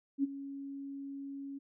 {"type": "tone with ADSR envelope", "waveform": "sine", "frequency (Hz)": 277, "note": "C#4", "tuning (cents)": -1, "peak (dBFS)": -25, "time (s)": [0.18, 1.59], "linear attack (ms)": 56, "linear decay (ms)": 22, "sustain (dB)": -15, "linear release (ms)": 16, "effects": []}